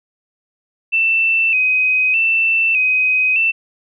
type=tone with vibrato; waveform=sine; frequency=2592 Hz; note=E7; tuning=30 cents flat; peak=-12 dBFS; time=0.92-3.52 s; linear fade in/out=20 ms; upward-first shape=square; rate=0.82 Hz; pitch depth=51 cents each way; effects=none